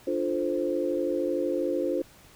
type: chord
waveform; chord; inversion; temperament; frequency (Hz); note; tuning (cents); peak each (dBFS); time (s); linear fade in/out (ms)
sine; D minor seventh; none; equal with one note detuned; 296.2 / 349.2 / 440 / 523.3; D4 / F4 / A4 / C5; +15 / 0 / 0 / 0; -31 / -29 / -34 / -29; 0.07-2.02; 5
effects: pink hiss -54 dBFS RMS until 2.35 s